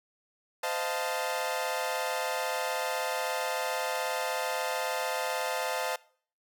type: chord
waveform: sawtooth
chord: F dominant seventh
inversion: second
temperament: equal with one note detuned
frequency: 515.5 / 622.3 / 698.5 / 880 Hz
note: C5 / Eb5 / F5 / A5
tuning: -26 / 0 / 0 / 0 cents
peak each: -31 / -32 / -32 / -31 dBFS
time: 0.63-5.96 s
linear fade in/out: 5 ms
effects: noise-tail reverb RT60 0.5 s tail -22 dB re dry